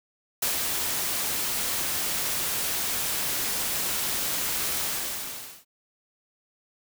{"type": "noise with ADSR envelope", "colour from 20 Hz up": "white", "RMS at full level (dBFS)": -25, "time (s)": [0.42, 5.65], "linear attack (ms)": 6, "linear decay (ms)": 120, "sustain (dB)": -3, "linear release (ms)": 850, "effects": []}